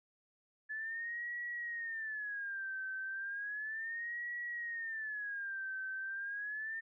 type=tone with vibrato; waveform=sine; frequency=1722 Hz; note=A6; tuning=38 cents flat; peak=-38 dBFS; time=0.69-6.81 s; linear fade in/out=20 ms; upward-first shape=sine; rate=0.34 Hz; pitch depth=190 cents each way; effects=none